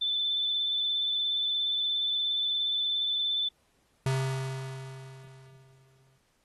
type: tone with vibrato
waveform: sine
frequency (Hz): 3520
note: A7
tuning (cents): 0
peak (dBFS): -26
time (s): 0.01-3.49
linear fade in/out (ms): 10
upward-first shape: sine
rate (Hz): 17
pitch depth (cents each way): 21
type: tone with exponential decay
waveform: square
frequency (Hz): 132.8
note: C3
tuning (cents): +26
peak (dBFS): -25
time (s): 4.06-6.18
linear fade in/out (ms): 2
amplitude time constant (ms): 460
effects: pink hiss -70 dBFS RMS until 6.44 s + AAC 32 kbps